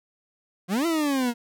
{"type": "exponential two-way sweep", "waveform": "40% pulse", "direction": "up then down", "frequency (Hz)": [170.3, 342.4, 232.1], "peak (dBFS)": -21, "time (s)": [0.68, 1.34], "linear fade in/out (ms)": 50, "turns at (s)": 0.86, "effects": []}